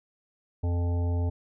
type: harmonic tone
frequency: 86.9 Hz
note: F2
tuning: 8 cents flat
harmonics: 1 / 3 / 5 / 7 / 9 / 10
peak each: -24 / -37 / -40 / -43 / -47 / -48 dBFS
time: 0.63-1.3 s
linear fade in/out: 10 ms
effects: none